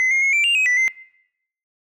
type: tone with pitch steps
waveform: sine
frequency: 2044 / 2133 / 2171 / 2343 / 2792 / 2536 / 1978 / 2072 Hz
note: C7 / C7 / C#7 / D7 / F7 / D#7 / B6 / C7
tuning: -41 / +33 / -37 / -5 / -1 / +32 / +2 / -17 cents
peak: -12 dBFS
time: 0-0.88 s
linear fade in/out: 0 ms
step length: 110 ms
effects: noise-tail reverb RT60 0.8 s tail -24 dB re dry + tanh soft clip ceiling -14 dBFS

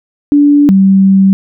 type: tone pair in turn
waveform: sine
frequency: 289.5 / 193.22 Hz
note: D4 / G3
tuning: -25 / -25 cents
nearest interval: perfect fifth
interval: 700 cents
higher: first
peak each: -3 dBFS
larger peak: neither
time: 0.32-0.69 / 0.69-1.33 s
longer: second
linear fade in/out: 0 ms
effects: none

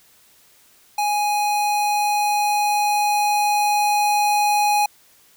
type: tone with level ramp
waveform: square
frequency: 830.6 Hz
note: G#5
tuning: in tune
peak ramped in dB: -19 to -16 dBFS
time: 0.98-4.86 s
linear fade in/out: 5 ms
effects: white hiss -54 dBFS RMS until 5.36 s

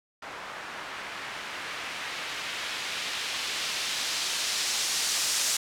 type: noise with low-pass filter sweep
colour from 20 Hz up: blue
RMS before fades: -32 dBFS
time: 0.22-5.57 s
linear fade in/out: 5 ms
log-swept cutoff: 1300 to 6800 Hz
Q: 0.98
effects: none

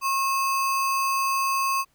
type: tone with sample-and-hold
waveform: sine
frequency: 1082 Hz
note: C#6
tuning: 42 cents flat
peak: -21 dBFS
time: 0.01-1.85 s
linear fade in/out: 50 ms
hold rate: 3675 Hz
effects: pink hiss -66 dBFS RMS until 1.94 s

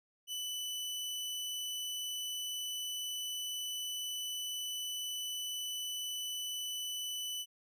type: tone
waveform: sawtooth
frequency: 2986 Hz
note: F#7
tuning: 15 cents sharp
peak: -34 dBFS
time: 0.27-7.46 s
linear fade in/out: 50 ms
effects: none

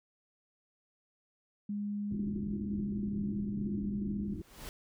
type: tone with pitch glide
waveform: sine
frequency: 205.3 to 202.8 Hz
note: G#3 to G#3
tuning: -20 to -41 cents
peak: -33 dBFS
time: 1.69-4.34 s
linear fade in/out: 5 ms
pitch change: -21 cents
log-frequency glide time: 2.04-4.16 s
type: low-pass noise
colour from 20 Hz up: white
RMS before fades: -41 dBFS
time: 2.11-4.42 s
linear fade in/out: 2 ms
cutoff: 360 Hz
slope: 96 dB/octave
type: noise with exponential growth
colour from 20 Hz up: pink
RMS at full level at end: -42 dBFS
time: 4.23-4.69 s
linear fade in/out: 0 ms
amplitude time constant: 100 ms
effects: none

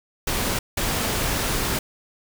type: noise bursts at uneven times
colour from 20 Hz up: pink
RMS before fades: -24 dBFS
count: 2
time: 0.27-0.59 / 0.77-1.79 s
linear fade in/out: 5 ms
effects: none

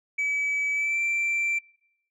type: tone with pitch glide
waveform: sine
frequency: 2289 to 2348 Hz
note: D7 to D7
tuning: -45 to -1 cents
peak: -21 dBFS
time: 0.18-1.59 s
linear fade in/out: 10 ms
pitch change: +44 cents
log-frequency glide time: 0.73-1 s
effects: noise-tail reverb RT60 0.8 s tail -24 dB re dry + tanh soft clip ceiling -22 dBFS

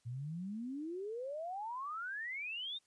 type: exponential sweep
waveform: sine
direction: up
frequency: 113.7 to 3744 Hz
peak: -39 dBFS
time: 0.05-2.79 s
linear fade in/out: 20 ms
effects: white hiss -75 dBFS RMS until 2.86 s + resampled to 22050 Hz

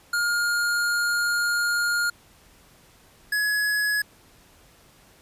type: tone pair in turn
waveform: square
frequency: 1418 / 1686.3 Hz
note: F6 / G#6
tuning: +26 / +26 cents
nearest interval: minor third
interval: 300 cents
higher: second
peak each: -22 dBFS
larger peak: neither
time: 0.13-2.1 / 3.32-4.02 s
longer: first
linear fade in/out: 5 ms
effects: pink hiss -55 dBFS RMS until 5.21 s + resampled to 32000 Hz

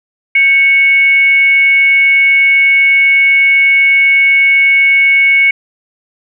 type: tone with frequency modulation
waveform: sine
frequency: 2213 Hz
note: C#7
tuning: 3 cents flat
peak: -5 dBFS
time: 0.35-5.51 s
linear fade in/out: 5 ms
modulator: 628 Hz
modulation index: 0.22
effects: none

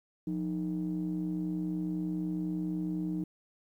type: ring-modulated tone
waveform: triangle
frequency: 67 Hz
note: C2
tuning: 42 cents sharp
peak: -25 dBFS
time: 0.27-3.24 s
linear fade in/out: 5 ms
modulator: 243 Hz
effects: tanh soft clip ceiling -23 dBFS + 11-bit

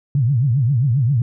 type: tone with vibrato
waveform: sine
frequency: 128.2 Hz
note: C3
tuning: 35 cents flat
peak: -13 dBFS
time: 0.15-1.22 s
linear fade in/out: 2 ms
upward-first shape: triangle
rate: 7.5 Hz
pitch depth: 290 cents each way
effects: none

